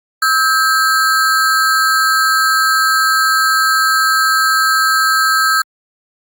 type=ring-modulated tone; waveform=square; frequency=1442 Hz; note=F#6; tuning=45 cents flat; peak=-8 dBFS; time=0.22-5.62 s; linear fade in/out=5 ms; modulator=146 Hz; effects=Opus 48 kbps